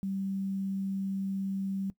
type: tone with quantisation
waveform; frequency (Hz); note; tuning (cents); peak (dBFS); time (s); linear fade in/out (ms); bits
sine; 194.1; G3; -17; -30; 0.03-1.9; 0; 10
effects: noise-tail reverb RT60 0.1 s tail -19 dB re dry